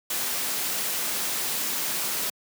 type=noise; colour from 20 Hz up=white; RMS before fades=-28 dBFS; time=0.1-2.3 s; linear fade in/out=5 ms; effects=high-pass 150 Hz 12 dB/octave